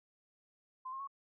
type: tone with pitch steps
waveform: sine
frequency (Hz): 1034 / 1069.2 / 1105.7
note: C6 / C6 / C#6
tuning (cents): -21 / +37 / -5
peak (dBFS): -40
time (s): 0.85-1.075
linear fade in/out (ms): 10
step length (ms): 75
effects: none